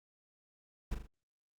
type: noise with echo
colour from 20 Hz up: brown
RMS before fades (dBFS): -34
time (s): 0.91-0.95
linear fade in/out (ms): 10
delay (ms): 40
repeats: 3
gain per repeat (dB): -6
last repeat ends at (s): 1.07
effects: Opus 48 kbps